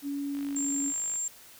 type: tone with pitch glide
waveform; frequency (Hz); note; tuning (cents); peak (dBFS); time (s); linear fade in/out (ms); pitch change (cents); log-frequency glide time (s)
sine; 282.5 to 279.4; C#4 to C#4; +33 to +14; -30; 0.02-0.93; 50; -19; 0.29-0.79
type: click train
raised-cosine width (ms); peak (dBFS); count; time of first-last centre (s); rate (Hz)
0.3; -32; 42; 0.35-1.157; 50.8
type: tone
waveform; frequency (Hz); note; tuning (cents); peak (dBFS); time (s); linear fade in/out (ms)
sine; 7380; A#8; -18; -29; 0.56-1.28; 2
effects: white hiss -52 dBFS RMS until 1.59 s